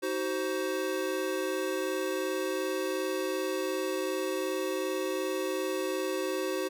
square chord, C diminished, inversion first, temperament just, 314 / 376.7 / 523.3 Hz, Eb4 / Gb4 / C5, +16 / +31 / 0 cents, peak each -37 / -33 / -35 dBFS, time 0.02-6.69 s, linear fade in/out 20 ms, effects none

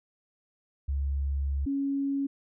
sine tone pair in turn, 69.5 / 277.2 Hz, C#2 / C#4, +5 / 0 cents, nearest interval 2 octaves, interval 2395 cents, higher second, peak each -26 dBFS, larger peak neither, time 0.88-1.66 / 1.66-2.27 s, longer first, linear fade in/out 10 ms, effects none

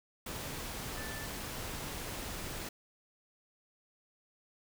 sine tone in noise, 1760 Hz, A6, in tune, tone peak -46 dBFS, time 0.97-1.26 s, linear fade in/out 5 ms, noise pink, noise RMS -41 dBFS, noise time 0.26-2.69 s, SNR -8 dB, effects none

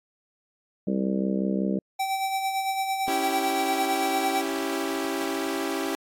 harmonic tone, 65.41 Hz, C2, in tune, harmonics 3 / 4 / 5 / 6 / 7 / 8 / 9, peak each -25 / -32 / -31 / -36 / -34 / -39 / -36 dBFS, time 0.87-1.79 s, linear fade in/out 5 ms
square tone with tremolo, 773 Hz, G5, 24 cents flat, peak -24 dBFS, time 1.99-4.42 s, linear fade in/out 10 ms, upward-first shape sine, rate 8.9 Hz, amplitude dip 45%
sawtooth chord, C# diminished, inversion none, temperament equal, 277.2 / 329.6 / 392 Hz, C#4 / E4 / G4, 0 / 0 / 0 cents, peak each -27 dBFS, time 3.08-5.95 s, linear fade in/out 0 ms
effects AAC 64 kbps

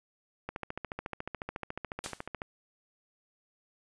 click train, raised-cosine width 0.5 ms, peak -21 dBFS, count 28, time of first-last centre 0.49-2.419 s, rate 14 Hz
white noise with exponential decay, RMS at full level -36 dBFS, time 2.04-2.27 s, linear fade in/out 0 ms, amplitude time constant 50 ms
effects resampled to 22050 Hz

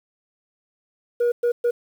sine tone bursts at uneven times, 479.1 Hz, A#4, 47 cents sharp, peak -14 dBFS, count 3, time 1.2-1.32 / 1.43-1.52 / 1.64-1.71 s, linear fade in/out 10 ms, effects tanh soft clip ceiling -16 dBFS + 8-bit

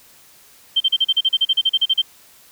sine tone bursts, 3136 Hz, G7, in tune, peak -12 dBFS, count 16, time 0.76-2.019 s, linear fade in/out 10 ms, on 44 ms, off 37 ms, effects white hiss -49 dBFS RMS until 2.51 s

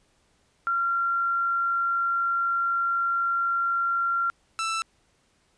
sine / sawtooth tone pair in turn, 1376 / 1327.2 Hz, F6 / E6, -26 / +11 cents, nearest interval minor second, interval 63 cents, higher first, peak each -22 dBFS, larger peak neither, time 0.67-4.3 / 4.59-4.82 s, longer first, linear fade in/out 0 ms, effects pink hiss -66 dBFS RMS until 5.57 s + resampled to 22050 Hz

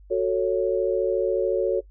sine chord, F# minor, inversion none, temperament just, 370 / 444 / 555 Hz, F#4 / A4 / C#5, 0 / +16 / +2 cents, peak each -24 dBFS, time 0.1-1.81 s, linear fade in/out 20 ms, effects noise-tail reverb RT60 0.1 s tail -20 dB re dry + added 49 Hz sine -46 dBFS peak until 1.9 s

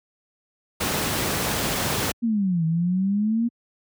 pink noise, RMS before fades -24 dBFS, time 0.8-2.12 s, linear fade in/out 10 ms
sine exponential two-way sweep, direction down then up, 239.3 to 159.3 to 239.3 Hz, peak -19 dBFS, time 2.22-3.49 s, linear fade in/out 20 ms, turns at 2.65 s
effects high-pass 80 Hz 12 dB/octave

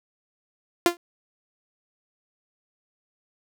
sawtooth tone with exponential decay, 346.5 Hz, F4, 14 cents flat, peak -8 dBFS, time 0.86-0.97 s, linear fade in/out 1 ms, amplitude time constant 23 ms, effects none

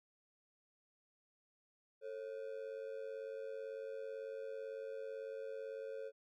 triangle ring-modulated tone, 493.9 Hz, B4, in tune, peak -38 dBFS, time 2.01-6.12 s, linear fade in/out 50 ms, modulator 49 Hz, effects none

